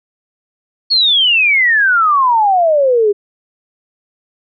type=exponential sweep; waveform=sine; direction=down; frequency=4417 to 398.3 Hz; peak=-8 dBFS; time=0.9-3.13 s; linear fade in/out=20 ms; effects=none